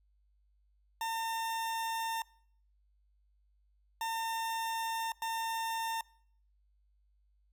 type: tone bursts at uneven times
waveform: 40% pulse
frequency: 906 Hz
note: A#5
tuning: 50 cents flat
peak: -32 dBFS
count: 3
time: 1.01-2.22 / 4.01-5.12 / 5.22-6.01 s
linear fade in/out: 2 ms
effects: noise-tail reverb RT60 0.6 s tail -23 dB re dry + added 50 Hz sine -67 dBFS peak until 7.52 s